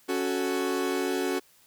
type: chord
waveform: 40% pulse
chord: F# minor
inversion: second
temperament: equal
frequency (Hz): 277.2 / 370 / 440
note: C#4 / F#4 / A4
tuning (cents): 0 / 0 / 0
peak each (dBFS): -30 / -28 / -32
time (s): 0.08-1.4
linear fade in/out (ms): 20
effects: white hiss -60 dBFS RMS until 1.66 s